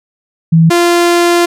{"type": "tone pair in turn", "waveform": ["sine", "sawtooth"], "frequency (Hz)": [163.6, 346], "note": ["E3", "F4"], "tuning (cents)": [-13, -16], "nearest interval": "octave + minor second", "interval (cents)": 1297, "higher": "second", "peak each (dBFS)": -3, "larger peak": "neither", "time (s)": [[0.52, 0.7], [0.7, 1.46]], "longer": "second", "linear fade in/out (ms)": 10, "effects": ["low-pass 12000 Hz 12 dB/octave"]}